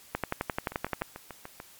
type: two click trains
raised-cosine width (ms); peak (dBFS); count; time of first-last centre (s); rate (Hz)
0.5; -13 / -24; 11 / 7; 0.15-1.02 / 0.72-1.601; 11.5 / 6.81
effects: white hiss -54 dBFS RMS until 1.79 s + MP3 96 kbps